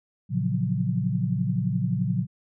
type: chord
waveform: sine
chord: Gb major seventh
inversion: first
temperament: just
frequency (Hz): 115.62 / 138.75 / 173.43 / 185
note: Bb2 / Db3 / F3 / Gb3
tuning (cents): -14 / +2 / -12 / 0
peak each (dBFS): -28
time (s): 0.29-2.27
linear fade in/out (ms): 50
effects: none